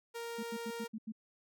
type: tone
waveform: sawtooth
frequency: 466.2 Hz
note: A#4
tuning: in tune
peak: -36 dBFS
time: 0.14-0.88 s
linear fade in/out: 20 ms
type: tone bursts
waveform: sine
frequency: 220 Hz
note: A3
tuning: in tune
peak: -38 dBFS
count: 6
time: 0.38-1.122 s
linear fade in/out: 10 ms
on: 52 ms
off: 86 ms
effects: none